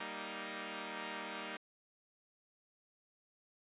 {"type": "chord", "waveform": "5% pulse", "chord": "Eb major", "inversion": "first", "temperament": "equal with one note detuned", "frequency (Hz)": [195.09, 233.1, 311.1], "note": ["G3", "Bb3", "Eb4"], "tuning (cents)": [-8, 0, 0], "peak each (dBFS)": [-35, -35, -34], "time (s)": [0, 1.57], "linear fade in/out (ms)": 5, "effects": ["resampled to 8000 Hz"]}